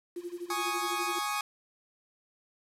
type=tone with tremolo; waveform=sine; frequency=349.5 Hz; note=F4; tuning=1 cent sharp; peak=-33 dBFS; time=0.16-1.19 s; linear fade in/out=5 ms; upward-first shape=sine; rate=12 Hz; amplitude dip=90%
type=chord; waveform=sawtooth; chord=Ab suspended fourth; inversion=none; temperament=equal; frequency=830.6 / 1108.7 / 1244.5 Hz; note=Ab5 / Db6 / Eb6; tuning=0 / 0 / 0 cents; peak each=-31 dBFS; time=0.5-1.41 s; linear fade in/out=2 ms
effects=resampled to 32000 Hz + 9-bit